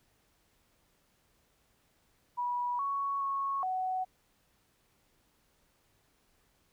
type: tone with pitch steps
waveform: sine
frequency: 974 / 1113 / 1102 / 746 Hz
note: B5 / C#6 / C#6 / F#5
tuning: -24 / +7 / -11 / +14 cents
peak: -30 dBFS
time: 2.37-4.05 s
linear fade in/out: 20 ms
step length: 420 ms
effects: pink hiss -71 dBFS RMS until 6.72 s